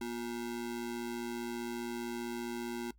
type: ring-modulated tone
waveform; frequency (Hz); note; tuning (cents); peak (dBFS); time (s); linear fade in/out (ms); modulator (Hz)
square; 297.2; D4; +21; -34; 0.01-2.91; 5; 57.6
effects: noise-tail reverb RT60 0.1 s tail -18 dB re dry + added 55 Hz sine -59 dBFS peak until 2.98 s